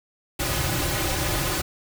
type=noise with comb filter; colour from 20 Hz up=pink; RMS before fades=-25 dBFS; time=0.39-1.62 s; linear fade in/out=10 ms; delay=4.4 ms; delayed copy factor=-0.9; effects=none